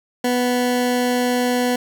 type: tone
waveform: 20% pulse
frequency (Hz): 247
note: B3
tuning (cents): 0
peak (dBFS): -12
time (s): 0.24-1.76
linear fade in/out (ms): 5
effects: none